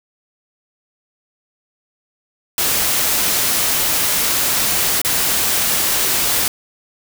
white noise with dropouts, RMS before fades -17 dBFS, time 2.58-6.48 s, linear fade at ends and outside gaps 1 ms, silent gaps 5.016-5.048 s, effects none

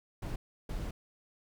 brown noise bursts at uneven times, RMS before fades -37 dBFS, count 2, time 0.22-0.36 / 0.69-0.91 s, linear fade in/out 5 ms, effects none

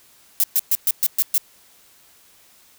violet noise bursts, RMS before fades -17 dBFS, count 7, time 0.4-1.379 s, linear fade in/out 0 ms, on 37 ms, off 120 ms, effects white hiss -53 dBFS RMS until 2.78 s

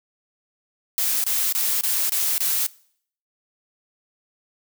blue noise bursts, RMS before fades -22 dBFS, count 6, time 0.98-2.665 s, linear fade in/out 0 ms, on 260 ms, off 25 ms, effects noise-tail reverb RT60 0.6 s tail -22 dB re dry

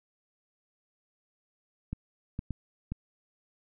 clicks, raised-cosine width 5 ms, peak -21 dBFS, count 4, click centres 1.93 / 2.391 / 2.507 / 2.92 s, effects none

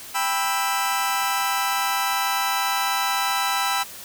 sawtooth chord, E minor, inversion first, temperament just, 791.1 / 988.9 / 1318.5 Hz, G5 / B5 / E6, +16 / +2 / 0 cents, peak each -22 dBFS, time 0.14-3.84 s, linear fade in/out 20 ms, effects white hiss -39 dBFS RMS until 4.04 s

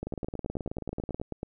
two click trains, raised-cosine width 2 ms, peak -21 / -20 dBFS, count 22 / 14, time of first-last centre 0.07-1.199 / 0.03-1.431 s, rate 18.6 / 9.28 Hz, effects none

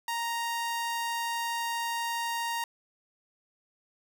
sawtooth tone, 932.3 Hz, A#5, in tune, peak -26 dBFS, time 0.08-2.64 s, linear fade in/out 2 ms, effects none

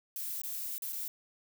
violet noise with dropouts, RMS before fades -38 dBFS, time 0.16-1.08 s, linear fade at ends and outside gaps 1 ms, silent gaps 0.417-0.435 / 0.781-0.821 / 0.925-0.93 s, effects none

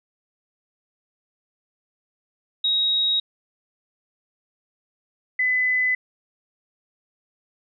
sine tone pair in turn, 3793 / 2009 Hz, A#7 / B6, +29 / +29 cents, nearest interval major seventh, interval 1100 cents, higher first, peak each -18 dBFS, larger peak neither, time 2.64-3.2 / 5.39-5.95 s, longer neither, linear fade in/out 5 ms, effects none

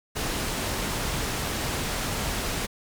pink low-pass noise, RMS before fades -29 dBFS, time 0.15-2.67 s, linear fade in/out 20 ms, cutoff 12000 Hz, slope 12 dB/octave, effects none

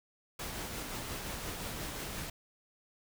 pink noise with tremolo, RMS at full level -39 dBFS, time 0.39-2.3 s, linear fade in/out 5 ms, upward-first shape triangle, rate 5.7 Hz, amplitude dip 30%, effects none

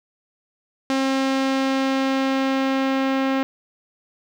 sawtooth tone with low-pass filter sweep, 267.7 Hz, C4, 40 cents sharp, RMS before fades -21 dBFS, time 0.9-3.43 s, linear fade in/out 0 ms, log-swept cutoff 5700 to 2800 Hz, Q 0.86, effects 9-bit

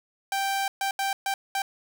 sawtooth tone bursts at uneven times, 784 Hz, G5, in tune, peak -21 dBFS, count 5, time 0.32-0.68 / 0.81-0.91 / 0.99-1.13 / 1.26-1.34 / 1.55-1.62 s, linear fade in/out 2 ms, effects none

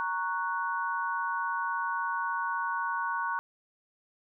sine chord, F# major, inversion first, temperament equal, 932.3 / 1108.7 / 1480 Hz, A#5 / C#6 / F#6, 0 / 0 / 0 cents, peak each -33 dBFS, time 0-3.39 s, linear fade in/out 0 ms, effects none

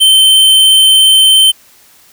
square tone with vibrato, 3096 Hz, G7, 22 cents flat, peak -4 dBFS, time 0-1.52 s, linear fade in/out 20 ms, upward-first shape sine, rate 17 Hz, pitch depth 8 cents each way, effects white hiss -44 dBFS RMS until 2.12 s

